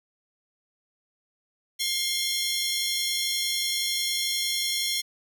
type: tone cluster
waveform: sawtooth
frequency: 2122 / 3196 / 3403 / 4193 / 5500 Hz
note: C7 / G7 / G#7 / C8 / F8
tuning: +24 / +33 / +41 / +3 / -27 cents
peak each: -29 dBFS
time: 1.79-5.02 s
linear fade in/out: 20 ms
effects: none